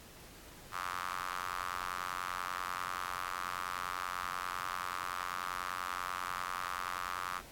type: tone with high-pass filter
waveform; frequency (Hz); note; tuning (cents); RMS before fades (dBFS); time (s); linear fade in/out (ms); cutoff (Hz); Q
square; 45.14; F#1; -42; -39; 0.71-7.42; 50; 1200; 4.7
effects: pink hiss -54 dBFS RMS until 7.51 s + AAC 64 kbps